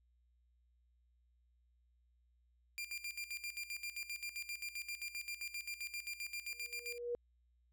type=tone with tremolo; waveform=sawtooth; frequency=2390 Hz; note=D7; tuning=30 cents sharp; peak=-37 dBFS; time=2.78-6.98 s; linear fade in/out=0 ms; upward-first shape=square; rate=7.6 Hz; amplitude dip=75%
type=tone with exponential growth; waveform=sine; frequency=480 Hz; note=B4; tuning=49 cents flat; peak=-34 dBFS; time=6.5-7.15 s; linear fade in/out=0 ms; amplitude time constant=140 ms
effects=added 60 Hz sine -70 dBFS peak until 7.72 s